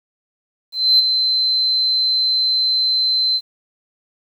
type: tone with ADSR envelope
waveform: sine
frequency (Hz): 4080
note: C8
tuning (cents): -44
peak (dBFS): -7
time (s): 0.72-3.41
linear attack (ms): 270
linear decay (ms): 18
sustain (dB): -7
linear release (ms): 53
effects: tanh soft clip ceiling -3 dBFS + 8-bit